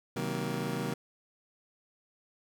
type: chord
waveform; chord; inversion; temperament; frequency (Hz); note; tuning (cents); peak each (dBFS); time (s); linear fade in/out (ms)
25% pulse; C half-diminished seventh; none; just; 130.81 / 156.98 / 188.37 / 235.5; C3 / Eb3 / Gb3 / Bb3; 0 / +16 / +31 / +18; -34; 0.16-0.94; 5
effects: none